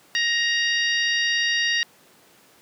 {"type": "harmonic tone", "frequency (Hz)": 937, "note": "A#5", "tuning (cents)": 9, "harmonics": [2, 3, 4, 5, 6], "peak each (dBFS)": [-22, -26, -28, -30, -32], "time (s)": [0.15, 1.83], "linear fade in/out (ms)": 0, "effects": ["pink hiss -54 dBFS RMS until 2.61 s", "high-pass 200 Hz 12 dB/octave"]}